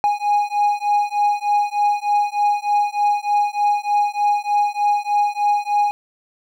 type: beating tone pair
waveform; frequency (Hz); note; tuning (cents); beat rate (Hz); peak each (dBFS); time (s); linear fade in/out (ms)
triangle; 824 / 827.3; G#5 / G#5; -14 / -7; 3.3; -17; 0.04-5.91; 0
effects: none